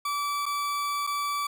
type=tone with dropouts; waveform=40% pulse; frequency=1155 Hz; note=D6; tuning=29 cents flat; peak=-26 dBFS; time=0.05-1.47 s; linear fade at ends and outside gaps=5 ms; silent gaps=0.457-0.462 / 1.068-1.072 s; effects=none